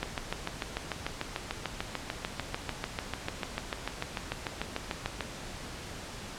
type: click train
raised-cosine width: 0.3 ms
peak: -15 dBFS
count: 36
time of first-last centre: 0.03-5.208 s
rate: 6.76 Hz
effects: pink hiss -42 dBFS RMS until 6.38 s + low-pass 8000 Hz 12 dB/octave